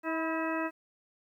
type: harmonic tone with a mistuned harmonic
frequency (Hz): 322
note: E4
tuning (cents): -41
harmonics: 1 / 2 / 3 / 4 / 5 / 6 / 8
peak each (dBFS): -33 / -36 / -38 / -39 / -40 / -41 / -42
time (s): 0.03-0.71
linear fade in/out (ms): 50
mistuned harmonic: 3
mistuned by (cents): +38
effects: 11-bit